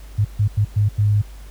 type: tone bursts at uneven times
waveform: sine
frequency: 103.83 Hz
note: G#2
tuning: in tune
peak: -13 dBFS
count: 5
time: 0.18-0.25 / 0.39-0.48 / 0.57-0.65 / 0.76-0.89 / 0.98-1.22 s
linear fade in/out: 10 ms
effects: added 50 Hz sine -35 dBFS peak until 1.5 s + pink hiss -48 dBFS RMS until 1.5 s